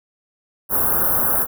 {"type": "band-stop noise", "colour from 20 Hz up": "white", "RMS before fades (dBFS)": -18, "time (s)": [0.69, 1.47], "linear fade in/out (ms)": 50, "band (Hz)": [1500, 11000], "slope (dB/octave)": 48, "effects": []}